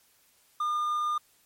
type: tone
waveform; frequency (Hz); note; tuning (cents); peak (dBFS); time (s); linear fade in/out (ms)
triangle; 1210; D#6; -49; -24; 0.6-1.18; 5
effects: white hiss -64 dBFS RMS until 1.45 s + MP3 64 kbps